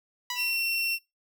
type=tone with exponential decay; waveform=10% pulse; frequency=983 Hz; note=B5; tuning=8 cents flat; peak=-20 dBFS; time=0.3-0.68 s; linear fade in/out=2 ms; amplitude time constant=82 ms
type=tone; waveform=30% pulse; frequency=2716 Hz; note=F7; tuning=49 cents flat; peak=-23 dBFS; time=0.35-0.99 s; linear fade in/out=50 ms
effects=noise-tail reverb RT60 0.2 s tail -20 dB re dry